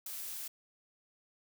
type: noise with ADSR envelope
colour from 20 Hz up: blue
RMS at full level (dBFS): -39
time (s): 0.06-0.48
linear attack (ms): 4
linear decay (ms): 8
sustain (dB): -3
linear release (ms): 6
effects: none